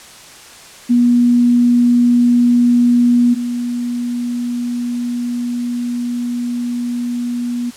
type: tone pair in turn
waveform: sine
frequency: 241.7 / 241.7 Hz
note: B3 / B3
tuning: -37 / -37 cents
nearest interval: unison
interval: 0 cents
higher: neither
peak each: -8 / -17 dBFS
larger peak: first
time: 0.89-3.35 / 3.35-7.71 s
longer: second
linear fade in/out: 20 ms
effects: white hiss -38 dBFS RMS until 7.76 s + low-pass 9000 Hz 12 dB/octave